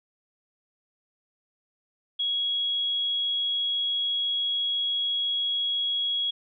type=tone; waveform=sine; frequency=3322 Hz; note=G#7; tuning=in tune; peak=-24 dBFS; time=2.19-6.31 s; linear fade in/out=10 ms; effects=none